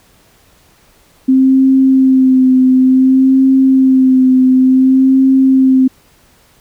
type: tone with vibrato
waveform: sine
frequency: 261.6 Hz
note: C4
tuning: in tune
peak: -5 dBFS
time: 1.28-5.88 s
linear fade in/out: 10 ms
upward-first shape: sine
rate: 0.56 Hz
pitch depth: 26 cents each way
effects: pink hiss -49 dBFS RMS until 6.6 s